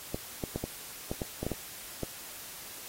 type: clicks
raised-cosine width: 2 ms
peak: -19 dBFS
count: 10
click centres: 0.145 / 0.438 / 0.56 / 0.64 / 1.115 / 1.218 / 1.43 / 1.466 / 1.517 / 2.033 s
effects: white hiss -45 dBFS RMS until 2.88 s + AAC 48 kbps